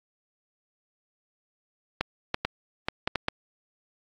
clicks, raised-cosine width 0.3 ms, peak -9 dBFS, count 7, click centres 2.01 / 2.344 / 2.45 / 2.885 / 3.075 / 3.157 / 3.284 s, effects AAC 48 kbps

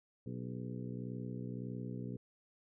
harmonic tone with a mistuned harmonic, 61.74 Hz, B1, in tune, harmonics 2 / 3 / 4 / 5 / 6 / 7 / 8, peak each -43 / -45 / -46 / -52 / -55 / -52 / -56 dBFS, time 0.26-2.17 s, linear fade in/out 5 ms, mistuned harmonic 7, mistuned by -57 cents, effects none

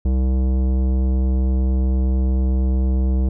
sine tone with tanh clipping, 64.6 Hz, C2, 21 cents flat, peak -17 dBFS, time 0.05-3.29 s, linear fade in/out 5 ms, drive 15 dB, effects none

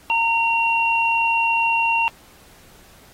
sine tone pair together, 919 / 2750 Hz, A#5 / F7, -25 / -27 cents, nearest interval octave + perfect fifth, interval 1898 cents, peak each -19 dBFS, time 0.1-2.08 s, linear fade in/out 0 ms, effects pink hiss -50 dBFS RMS until 3.13 s + AAC 48 kbps

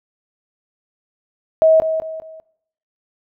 sine tone with echo, 639 Hz, D#5, 46 cents sharp, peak -8 dBFS, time 1.62-1.8 s, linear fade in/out 0 ms, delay 200 ms, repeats 3, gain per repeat -9 dB, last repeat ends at 2.4 s, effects noise-tail reverb RT60 0.7 s tail -19 dB re dry

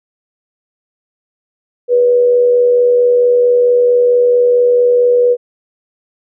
sine tone with amplitude modulation, 487.8 Hz, B4, 21 cents flat, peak -5 dBFS, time 1.88-5.37 s, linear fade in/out 50 ms, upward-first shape sine, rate 84.5 Hz, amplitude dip 35%, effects none

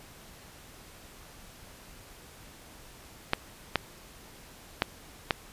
clicks, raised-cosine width 0.3 ms, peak -7 dBFS, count 4, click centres 3.334 / 3.757 / 4.821 / 5.308 s, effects pink hiss -51 dBFS RMS until 5.52 s + resampled to 32000 Hz

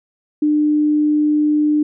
sine tone, 300 Hz, D4, 37 cents sharp, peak -12 dBFS, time 0.42-1.83 s, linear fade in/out 5 ms, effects none

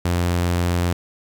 sawtooth tone, 87.5 Hz, F2, 4 cents sharp, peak -14 dBFS, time 0.05-0.93 s, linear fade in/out 5 ms, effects 9-bit

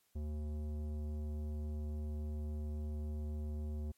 sine tone with tanh clipping, 75.3 Hz, D2, 44 cents sharp, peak -39 dBFS, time 0.15-3.92 s, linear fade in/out 10 ms, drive 14 dB, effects white hiss -75 dBFS RMS until 3.97 s + MP3 64 kbps

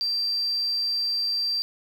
sine tone, 4699 Hz, D8, in tune, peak -22 dBFS, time 0.01-1.62 s, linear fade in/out 0 ms, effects tanh soft clip ceiling -19 dBFS + 8-bit

